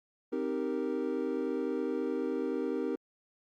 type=chord; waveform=triangle; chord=C minor seventh; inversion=none; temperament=equal; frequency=261.6 / 311.1 / 392 / 466.2 Hz; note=C4 / Eb4 / G4 / Bb4; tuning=0 / 0 / 0 / 0 cents; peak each=-34 dBFS; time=0.32-2.96 s; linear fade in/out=10 ms; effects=Opus 48 kbps